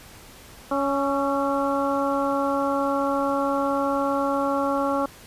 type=harmonic tone with a mistuned harmonic; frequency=278.4 Hz; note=C#4; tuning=8 cents sharp; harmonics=1 / 2 / 3 / 4 / 5; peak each=-26 / -25 / -29 / -28 / -31 dBFS; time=0.71-5.06 s; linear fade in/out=5 ms; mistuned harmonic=5; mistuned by=-40 cents; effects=pink hiss -46 dBFS RMS until 5.26 s + resampled to 32000 Hz